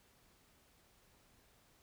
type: silence
effects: pink hiss -69 dBFS RMS until 1.82 s